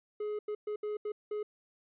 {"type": "tone bursts at uneven times", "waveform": "triangle", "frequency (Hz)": 420.7, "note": "G#4", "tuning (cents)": 22, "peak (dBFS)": -31, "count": 6, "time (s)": [[0.2, 0.39], [0.48, 0.55], [0.67, 0.76], [0.83, 0.97], [1.05, 1.12], [1.31, 1.43]], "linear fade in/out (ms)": 5, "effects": ["resampled to 8000 Hz"]}